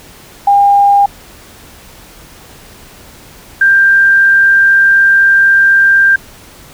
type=tone pair in turn; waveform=sine; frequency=805 / 1586 Hz; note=G5 / G6; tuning=+46 / +20 cents; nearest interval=octave; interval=1174 cents; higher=second; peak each=-4 / -4 dBFS; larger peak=neither; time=0.47-1.06 / 3.61-6.16 s; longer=second; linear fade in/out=5 ms; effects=pink hiss -37 dBFS RMS until 6.73 s